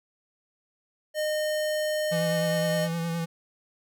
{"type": "tone", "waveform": "square", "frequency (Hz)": 612, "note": "D#5", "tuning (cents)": -29, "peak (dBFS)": -26, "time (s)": [1.14, 2.89], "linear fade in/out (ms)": 50}
{"type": "tone with vibrato", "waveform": "square", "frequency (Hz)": 167.3, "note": "E3", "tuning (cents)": 26, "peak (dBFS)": -28, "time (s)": [2.11, 3.26], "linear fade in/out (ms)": 20, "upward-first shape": "sine", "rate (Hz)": 9.7, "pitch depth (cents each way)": 26}
{"effects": []}